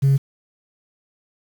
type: tone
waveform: sine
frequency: 137.2 Hz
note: C#3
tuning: 17 cents flat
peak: -10 dBFS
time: 0.02-0.18 s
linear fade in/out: 20 ms
effects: tanh soft clip ceiling -11 dBFS + 7-bit